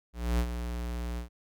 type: tone with ADSR envelope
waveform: square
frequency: 59.5 Hz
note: A#1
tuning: 36 cents sharp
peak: -24 dBFS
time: 0.13-1.29 s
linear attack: 260 ms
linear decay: 67 ms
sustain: -9 dB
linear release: 110 ms
effects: none